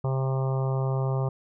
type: harmonic tone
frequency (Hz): 133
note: C3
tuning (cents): +29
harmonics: 1 / 3 / 4 / 5 / 6 / 7 / 8 / 9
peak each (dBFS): -24 / -34 / -36 / -38 / -40 / -41 / -42 / -43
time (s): 0.04-1.29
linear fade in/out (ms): 5
effects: none